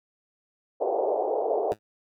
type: band-pass noise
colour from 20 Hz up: pink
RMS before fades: -26 dBFS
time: 0.8-1.74 s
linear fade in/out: 20 ms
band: 390 to 780 Hz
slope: 48 dB/octave
type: tone with exponential decay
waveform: 10% pulse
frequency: 107.1 Hz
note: A2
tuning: 46 cents flat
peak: -24 dBFS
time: 1.72-1.79 s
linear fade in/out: 0 ms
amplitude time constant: 15 ms
effects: none